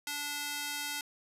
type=tone with high-pass filter; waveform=square; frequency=290.8 Hz; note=D4; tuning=17 cents flat; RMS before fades=-37 dBFS; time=0.07-1.01 s; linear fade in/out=2 ms; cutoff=1700 Hz; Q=0.51; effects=resampled to 32000 Hz